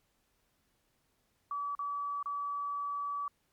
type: tone with dropouts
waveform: sine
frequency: 1147 Hz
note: D6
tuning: 41 cents flat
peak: -33 dBFS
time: 1.51-3.28 s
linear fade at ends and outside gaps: 2 ms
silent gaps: 1.751-1.791 / 2.228-2.258 s
effects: pink hiss -75 dBFS RMS until 3.52 s + MP3 96 kbps